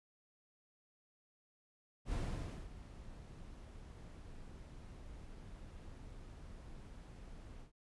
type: noise with ADSR envelope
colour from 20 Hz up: brown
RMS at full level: -37 dBFS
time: 2.05-7.72 s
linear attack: 78 ms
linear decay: 550 ms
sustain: -15 dB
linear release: 110 ms
effects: resampled to 24000 Hz